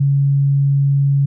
sine tone, 139.6 Hz, C#3, 13 cents sharp, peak -11 dBFS, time 0-1.26 s, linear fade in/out 10 ms, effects none

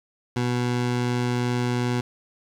20% pulse tone, 122.6 Hz, B2, 12 cents flat, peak -17 dBFS, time 0.36-2.01 s, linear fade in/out 5 ms, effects low-pass 7000 Hz 12 dB/octave + 8-bit

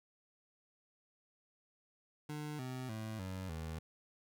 25% pulse tone with pitch steps, 150 / 128.34 / 109.81 / 93.95 / 80.38 Hz, D3 / C3 / A2 / F#2 / E2, +37 / -33 / -3 / +27 / -43 cents, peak -37 dBFS, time 2.29-3.79 s, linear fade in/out 5 ms, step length 300 ms, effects none

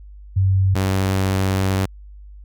sine / sawtooth tone pair in turn, 95.6 / 95.6 Hz, G2 / G2, -43 / -43 cents, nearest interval unison, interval 0 cents, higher neither, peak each -13 dBFS, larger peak neither, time 0.36-0.75 / 0.75-1.86 s, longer second, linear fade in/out 10 ms, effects added 50 Hz sine -37 dBFS peak until 2.44 s

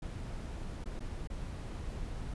brown noise with dropouts, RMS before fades -40 dBFS, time 0.02-2.34 s, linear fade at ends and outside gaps 5 ms, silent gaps 0.842-0.857 / 0.995-1.004 / 1.274-1.3 s, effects resampled to 24000 Hz

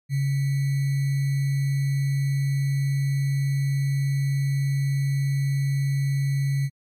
sine tone with sample-and-hold, 138.3 Hz, C#3, 4 cents flat, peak -20 dBFS, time 0.09-6.7 s, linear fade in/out 50 ms, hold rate 2100 Hz, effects MP3 64 kbps

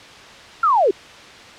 sine linear sweep, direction down, 1396.9 to 344.4 Hz, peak -12 dBFS, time 0.63-0.91 s, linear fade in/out 5 ms, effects white hiss -40 dBFS RMS until 1.58 s + low-pass 4000 Hz 12 dB/octave

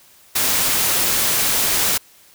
white noise, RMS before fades -18 dBFS, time 0.35-1.98 s, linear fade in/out 10 ms, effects white hiss -50 dBFS RMS until 2.34 s

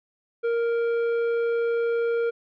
sine tone with tanh clipping, 466.2 Hz, A#4, in tune, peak -23 dBFS, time 0.43-2.31 s, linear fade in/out 20 ms, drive 9 dB, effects none

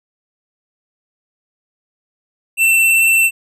square tone with vibrato, 2685 Hz, E7, 31 cents sharp, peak -10 dBFS, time 2.57-3.31 s, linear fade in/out 50 ms, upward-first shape sine, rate 18 Hz, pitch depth 11 cents each way, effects none

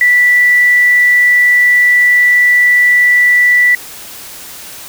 sine tone, 1966 Hz, B6, 8 cents flat, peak -5 dBFS, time 0.01-3.75 s, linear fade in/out 2 ms, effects white hiss -30 dBFS RMS until 4.88 s

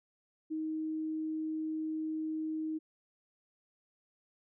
sine tone, 314.2 Hz, D#4, 17 cents sharp, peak -33 dBFS, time 0.5-2.79 s, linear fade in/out 20 ms, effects none

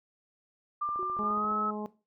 sine tone with pitch glide, 1190 to 1290.2 Hz, D6 to E6, +22 to -38 cents, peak -28 dBFS, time 0.81-1.71 s, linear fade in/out 10 ms, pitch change +140 cents, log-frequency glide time 1.21-1.5 s
click train, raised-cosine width 1 ms, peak -33 dBFS, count 10, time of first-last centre 0.89-1.515 s, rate 14.4 Hz
sine tone with exponential decay, 370 Hz, F#4, in tune, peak -35 dBFS, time 0.99-1.64 s, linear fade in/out 2 ms, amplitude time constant 140 ms
harmonic tone, 210.8 Hz, G#3, 26 cents sharp, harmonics 1 / 2 / 3 / 4 / 5, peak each -35 / -38 / -45 / -42 / -46 dBFS, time 1.19-1.86 s, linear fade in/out 0 ms
effects noise-tail reverb RT60 0.3 s tail -17 dB re dry

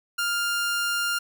sawtooth tone, 1400 Hz, F6, 4 cents sharp, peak -20 dBFS, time 0.18-1.19 s, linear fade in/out 10 ms, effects none

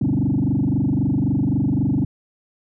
sine tone with frequency modulation, 200.9 Hz, G3, 43 cents sharp, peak -15 dBFS, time 0.01-2.05 s, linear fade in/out 5 ms, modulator 23.8 Hz, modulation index 4.1, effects tanh soft clip ceiling -13 dBFS

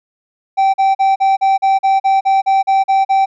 triangle tone bursts, 776 Hz, G5, 18 cents flat, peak -7 dBFS, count 13, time 0.57-3.26 s, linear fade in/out 20 ms, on 170 ms, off 40 ms, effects resampled to 16000 Hz

